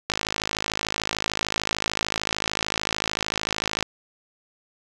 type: click train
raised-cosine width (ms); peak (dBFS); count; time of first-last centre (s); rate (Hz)
0.2; -6; 200; 0.1-3.827; 53.4
effects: none